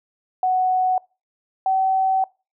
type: tone pair in turn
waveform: sine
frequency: 742 / 762.9 Hz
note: F#5 / G5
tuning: +5 / -47 cents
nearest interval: unison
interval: 48 cents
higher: second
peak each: -16 dBFS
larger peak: neither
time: 0.43-0.98 / 1.66-2.24 s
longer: second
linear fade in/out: 2 ms
effects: noise-tail reverb RT60 0.3 s tail -24 dB re dry